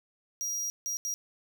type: tone bursts at uneven times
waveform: 45% pulse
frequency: 5730 Hz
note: F8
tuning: 44 cents sharp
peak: -31 dBFS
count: 3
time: 0.41-0.7 / 0.86-0.97 / 1.05-1.14 s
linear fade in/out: 0 ms
effects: 12-bit